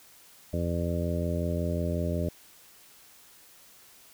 harmonic tone, 85.5 Hz, F2, 36 cents flat, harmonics 1 / 2 / 3 / 4 / 5 / 6 / 7, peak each -30 / -32 / -36 / -38 / -39 / -40 / -35 dBFS, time 0.53-2.29 s, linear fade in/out 5 ms, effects white hiss -55 dBFS RMS until 4.13 s

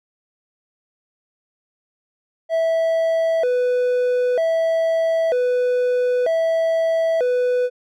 triangle tone with vibrato, 570 Hz, C#5, 48 cents sharp, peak -14 dBFS, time 2.49-7.7 s, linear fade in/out 50 ms, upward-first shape square, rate 0.53 Hz, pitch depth 240 cents each way, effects none

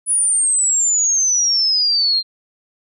sine exponential sweep, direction down, 9956 to 4155 Hz, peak -13 dBFS, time 0.06-2.23 s, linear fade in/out 50 ms, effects none

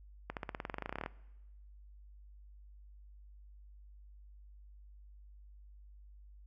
accelerating click train, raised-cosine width 0.5 ms, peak -23 dBFS, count 19, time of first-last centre 0.3-1.061 s, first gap 68 ms, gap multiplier 0.94, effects noise-tail reverb RT60 1.0 s tail -21 dB re dry + added 50 Hz sine -53 dBFS peak until 6.46 s

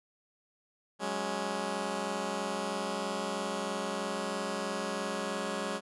10% pulse chord, F# suspended second, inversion none, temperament just, 185 / 208.1 / 277.5 Hz, F#3 / G#3 / C#4, 0 / +4 / +2 cents, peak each -30 / -27 / -32 dBFS, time 0.99-5.81 s, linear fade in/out 50 ms, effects resampled to 24000 Hz

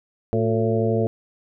harmonic tone with a mistuned harmonic, 112 Hz, A2, 31 cents sharp, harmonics 1 / 2 / 3 / 4 / 5 / 6, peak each -23 / -25 / -27 / -23 / -28 / -29 dBFS, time 0.33-1.07 s, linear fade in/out 0 ms, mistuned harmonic 3, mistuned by +100 cents, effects none

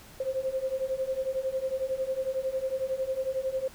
sine beating tone pair, 520 / 531 Hz, C5 / C5, -11 / +25 cents, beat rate 11 Hz, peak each -32 / -30 dBFS, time 0.2-3.68 s, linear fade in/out 5 ms, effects pink hiss -51 dBFS RMS until 3.74 s

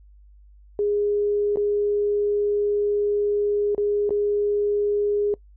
sine tone with dropouts, 411.9 Hz, G#4, 14 cents flat, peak -19 dBFS, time 0.79-5.34 s, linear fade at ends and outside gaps 1 ms, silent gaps 1.559-1.571 / 3.748-3.779 / 4.093-4.106 s, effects noise-tail reverb RT60 0.1 s tail -23 dB re dry + added 50 Hz sine -47 dBFS peak until 5.56 s

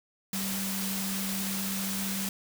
sine tone in noise, 194.1 Hz, G3, 17 cents flat, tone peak -33 dBFS, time 0.33-2.29 s, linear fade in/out 2 ms, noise white, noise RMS -34 dBFS, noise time 0.33-2.29 s, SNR -2 dB, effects none

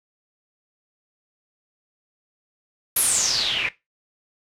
white noise with low-pass filter sweep, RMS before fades -22 dBFS, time 2.96-3.69 s, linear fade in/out 5 ms, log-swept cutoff 12000 to 2200 Hz, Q 7.4, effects noise-tail reverb RT60 0.2 s tail -17 dB re dry

